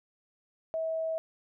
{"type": "tone", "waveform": "sine", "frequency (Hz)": 646, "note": "E5", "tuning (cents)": -35, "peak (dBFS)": -29, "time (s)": [0.74, 1.18], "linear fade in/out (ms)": 0, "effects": []}